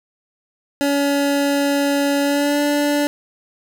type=tone with pitch glide; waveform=25% pulse; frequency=282.9 to 290.9 Hz; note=C#4 to D4; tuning=+35 to -16 cents; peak=-12 dBFS; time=0.81-3.07 s; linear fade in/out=0 ms; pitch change=+49 cents; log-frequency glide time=2.22-2.6 s; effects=none